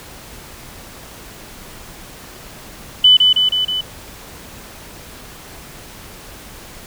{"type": "tone with echo", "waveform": "sine", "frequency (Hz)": 3000, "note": "F#7", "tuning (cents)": 23, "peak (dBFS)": -5, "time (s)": [3.04, 3.17], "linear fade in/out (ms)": 5, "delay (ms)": 160, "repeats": 4, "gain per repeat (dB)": -3, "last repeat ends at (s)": 3.81, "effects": ["pink hiss -37 dBFS RMS until 6.86 s"]}